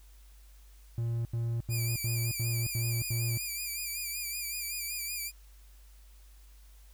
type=tone bursts; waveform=triangle; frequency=116.54 Hz; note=A#2; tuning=in tune; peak=-27 dBFS; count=7; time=0.98-3.374 s; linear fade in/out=0 ms; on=270 ms; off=84 ms
type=tone with vibrato; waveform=5% pulse; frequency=2382 Hz; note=D7; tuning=24 cents sharp; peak=-25 dBFS; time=1.69-5.32 s; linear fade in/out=50 ms; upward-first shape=sine; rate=5.3 Hz; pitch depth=61 cents each way
effects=added 50 Hz sine -52 dBFS peak until 6.93 s + white hiss -64 dBFS RMS until 6.93 s